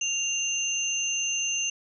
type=tone pair together; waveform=sine; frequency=2787 / 6244 Hz; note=F7 / G8; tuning=-4 / -8 cents; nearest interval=octave + major second; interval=1396 cents; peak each=-28 / -28 dBFS; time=0.01-1.7 s; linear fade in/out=5 ms; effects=none